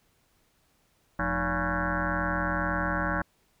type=tone with frequency modulation; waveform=sine; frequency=837 Hz; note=G#5; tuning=13 cents sharp; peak=-25 dBFS; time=1.19-3.22 s; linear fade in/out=5 ms; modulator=132 Hz; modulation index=6.4; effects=pink hiss -68 dBFS RMS until 3.6 s